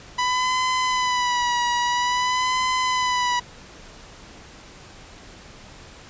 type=tone with vibrato; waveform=sawtooth; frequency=991 Hz; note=B5; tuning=6 cents sharp; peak=-16 dBFS; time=0.18-3.4 s; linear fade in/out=10 ms; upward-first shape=sine; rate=0.5 Hz; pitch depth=46 cents each way; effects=pink hiss -44 dBFS RMS until 6.09 s + resampled to 16000 Hz